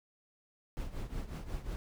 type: noise with tremolo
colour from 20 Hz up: brown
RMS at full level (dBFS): -36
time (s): 0.77-1.76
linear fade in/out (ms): 0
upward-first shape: triangle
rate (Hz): 5.5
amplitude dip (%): 80
effects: none